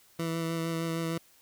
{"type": "tone with vibrato", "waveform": "20% pulse", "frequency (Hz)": 164.81, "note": "E3", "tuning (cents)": 0, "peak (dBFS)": -25, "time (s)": [0.19, 1.18], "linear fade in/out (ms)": 5, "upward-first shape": "sine", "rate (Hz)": 6.5, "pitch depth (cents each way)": 15, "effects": ["white hiss -61 dBFS RMS until 1.41 s"]}